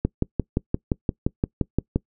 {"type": "click train", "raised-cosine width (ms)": 3, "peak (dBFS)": -7, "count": 12, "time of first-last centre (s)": [0.05, 1.96], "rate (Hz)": 5.76, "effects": ["noise-tail reverb RT60 0.1 s tail -24 dB re dry"]}